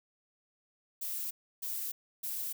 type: noise bursts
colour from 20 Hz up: violet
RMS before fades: -37 dBFS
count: 3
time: 1.01-2.53 s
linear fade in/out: 10 ms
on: 300 ms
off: 310 ms
effects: none